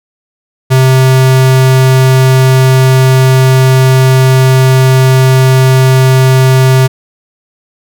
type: tone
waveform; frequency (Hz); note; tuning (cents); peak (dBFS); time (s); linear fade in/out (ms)
square; 130.81; C3; 0; -4; 0.7-6.88; 20
effects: none